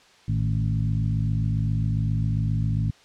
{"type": "harmonic tone with a mistuned harmonic", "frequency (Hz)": 55, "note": "A1", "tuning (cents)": 0, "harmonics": [1, 2, 3, 4, 5], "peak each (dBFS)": [-30, -23, -27, -34, -39], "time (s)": [0.28, 2.91], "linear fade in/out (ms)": 5, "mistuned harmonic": 3, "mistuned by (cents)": -82, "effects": ["white hiss -54 dBFS RMS until 3.04 s", "low-pass 5000 Hz 12 dB/octave"]}